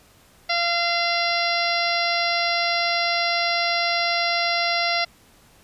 harmonic tone, 688 Hz, F5, 26 cents flat, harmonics 1 / 2 / 3 / 4 / 5 / 6 / 7 / 8, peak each -25 / -29 / -25 / -31 / -32 / -29 / -28 / -32 dBFS, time 0.49-5.05 s, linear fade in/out 10 ms, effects pink hiss -54 dBFS RMS until 5.63 s + resampled to 32000 Hz

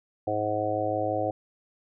harmonic tone, 105.9 Hz, G#2, 34 cents sharp, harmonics 1 / 3 / 4 / 5 / 6 / 7, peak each -36 / -33 / -36 / -30 / -32 / -30 dBFS, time 0.27-1.31 s, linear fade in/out 5 ms, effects none

